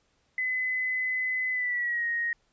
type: tone with pitch glide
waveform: sine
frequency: 2020 to 1873.9 Hz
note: B6 to A#6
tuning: +39 to +9 cents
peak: -26 dBFS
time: 0.38-2.33 s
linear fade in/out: 2 ms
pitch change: -130 cents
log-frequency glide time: 1.51-2.06 s
effects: pink hiss -70 dBFS RMS until 2.52 s + resampled to 16000 Hz